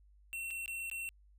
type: tone with dropouts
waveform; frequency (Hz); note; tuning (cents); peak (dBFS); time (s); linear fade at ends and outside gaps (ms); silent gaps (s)
square; 2714; E7; +50; -39; 0.33-1.09; 0; 0.505-0.509 / 0.659-0.679 / 0.899-0.914
effects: added 50 Hz sine -60 dBFS peak until 1.38 s

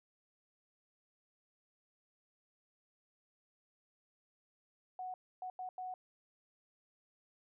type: tone bursts at uneven times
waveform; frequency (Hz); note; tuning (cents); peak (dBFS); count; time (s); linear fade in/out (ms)
sine; 739; F#5; -2; -40; 4; 4.99-5.14 / 5.42-5.5 / 5.59-5.69 / 5.78-5.94; 2
effects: none

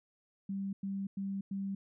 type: tone bursts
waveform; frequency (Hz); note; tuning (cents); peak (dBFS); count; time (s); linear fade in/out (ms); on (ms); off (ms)
sine; 196; G3; 0; -34; 4; 0.49-1.75; 5; 240; 100
effects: none

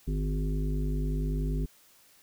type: harmonic tone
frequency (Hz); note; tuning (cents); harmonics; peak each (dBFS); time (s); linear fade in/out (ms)
50.4; G1; +49; 1 / 3 / 5 / 7 / 8; -28 / -33 / -37 / -44 / -43; 0.07-1.66; 10
effects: white hiss -60 dBFS RMS until 2.22 s

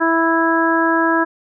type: harmonic tone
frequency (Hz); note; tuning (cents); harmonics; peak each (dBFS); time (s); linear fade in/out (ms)
329.1; E4; -3; 1 / 2 / 3 / 4 / 5; -17 / -22 / -19 / -22 / -19; 0-1.25; 20
effects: none

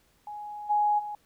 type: tone with level steps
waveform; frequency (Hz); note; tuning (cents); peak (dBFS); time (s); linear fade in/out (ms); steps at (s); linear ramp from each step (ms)
sine; 834; G#5; +7; -36 / -21 / -33; 0.27-1.15; 2; 0.69 / 0.98; 20
effects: pink hiss -66 dBFS RMS until 1.25 s

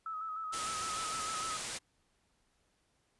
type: tone with vibrato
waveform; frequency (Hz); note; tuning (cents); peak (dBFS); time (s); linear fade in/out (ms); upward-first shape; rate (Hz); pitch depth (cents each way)
sine; 1287; E6; -42; -37; 0.06-1.57; 2; square; 6.6; 32
type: low-pass noise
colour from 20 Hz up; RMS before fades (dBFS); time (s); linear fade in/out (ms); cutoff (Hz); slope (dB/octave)
white; -41; 0.52-1.79; 20; 9800; 48
effects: pink hiss -75 dBFS RMS until 3.19 s + resampled to 24000 Hz

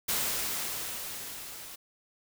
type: noise with level ramp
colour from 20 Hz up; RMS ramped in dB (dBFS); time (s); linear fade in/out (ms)
white; -29 to -45; 0.08-1.76; 10
effects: none

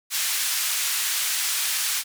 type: band-pass noise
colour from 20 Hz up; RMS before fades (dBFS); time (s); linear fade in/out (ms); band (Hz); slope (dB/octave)
white; -25; 0.1-2.04; 50; 1500 to 12000; 12
effects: none

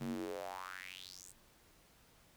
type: tone with high-pass filter sweep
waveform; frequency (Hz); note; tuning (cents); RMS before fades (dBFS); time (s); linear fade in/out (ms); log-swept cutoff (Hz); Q
square; 46.34; F#1; +3; -45; 0-1.33; 20; 170 to 8800; 4.9
effects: pink hiss -66 dBFS RMS until 2.36 s

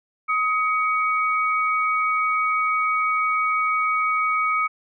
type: tone pair together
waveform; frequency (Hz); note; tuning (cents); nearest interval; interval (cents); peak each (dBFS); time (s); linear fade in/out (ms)
sine; 1261 / 2247; D#6 / C#7; +23 / +23; minor seventh; 1000; -20 / -24; 0.28-4.68; 20
effects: none

